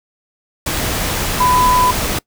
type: tone in noise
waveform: sine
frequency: 999 Hz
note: B5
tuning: 20 cents sharp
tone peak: -11 dBFS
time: 1.4-1.91 s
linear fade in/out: 5 ms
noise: pink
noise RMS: -19 dBFS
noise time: 0.66-2.19 s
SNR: +5 dB
effects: noise-tail reverb RT60 0.1 s tail -23 dB re dry